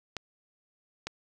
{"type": "clicks", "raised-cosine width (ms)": 0.2, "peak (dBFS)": -17, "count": 2, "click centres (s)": [0.167, 1.07], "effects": []}